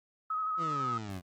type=tone with vibrato; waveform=sine; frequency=1271 Hz; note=D#6; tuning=36 cents sharp; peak=-30 dBFS; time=0.3-0.98 s; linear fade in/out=5 ms; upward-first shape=square; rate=12 Hz; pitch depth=20 cents each way
type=exponential sweep; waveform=20% pulse; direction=down; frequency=174.61 to 87.8 Hz; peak=-32 dBFS; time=0.57-1.22 s; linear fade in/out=50 ms
effects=Opus 24 kbps